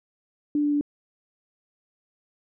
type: tone with pitch steps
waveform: sine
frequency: 294.4 / 292.5 / 290.7 Hz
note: D4 / D4 / D4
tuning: +4 / -7 / -18 cents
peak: -20 dBFS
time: 0.55-0.811 s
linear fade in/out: 2 ms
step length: 87 ms
effects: none